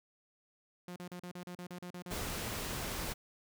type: tone bursts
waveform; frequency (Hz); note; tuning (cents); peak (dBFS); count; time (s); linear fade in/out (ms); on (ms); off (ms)
sawtooth; 178.1; F3; +34; -39; 11; 0.88-2.141; 2; 81; 37
type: noise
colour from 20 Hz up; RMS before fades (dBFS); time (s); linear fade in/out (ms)
pink; -39; 2.1-3.14; 20
effects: none